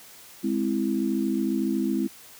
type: chord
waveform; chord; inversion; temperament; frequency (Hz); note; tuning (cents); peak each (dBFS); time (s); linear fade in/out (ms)
sine; Ab augmented; none; equal; 207.7 / 261.6 / 329.6; Ab3 / C4 / E4; 0 / 0 / 0; -27; 0.43-2.08; 20
effects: white hiss -48 dBFS RMS until 2.39 s + high-pass 60 Hz 12 dB/octave